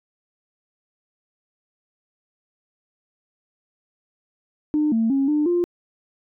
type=tone with pitch steps; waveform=sine; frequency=301.8 / 225.4 / 273.2 / 299.3 / 349.8 Hz; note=D4 / A3 / C#4 / D4 / F4; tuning=+47 / +42 / -25 / +33 / +3 cents; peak=-16 dBFS; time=4.74-5.64 s; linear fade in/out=0 ms; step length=180 ms; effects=tanh soft clip ceiling -12 dBFS